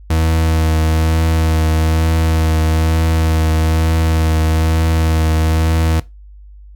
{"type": "tone with vibrato", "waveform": "40% pulse", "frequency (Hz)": 80.1, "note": "E2", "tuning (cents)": -49, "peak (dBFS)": -11, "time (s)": [0.1, 6], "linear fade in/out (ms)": 5, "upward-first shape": "triangle", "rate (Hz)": 1.1, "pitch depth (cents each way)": 20, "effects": ["noise-tail reverb RT60 0.2 s tail -18 dB re dry", "added 50 Hz sine -35 dBFS peak until 6.75 s"]}